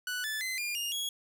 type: tone with pitch steps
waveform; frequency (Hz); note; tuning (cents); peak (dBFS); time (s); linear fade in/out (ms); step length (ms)
sawtooth; 1483 / 1743.3 / 2049 / 2409 / 2832 / 3329; F#6 / A6 / C7 / D7 / F7 / G#7; +4 / -17 / -37 / +43 / +23 / +3; -29; 0.07-1.09; 2; 170
effects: 10-bit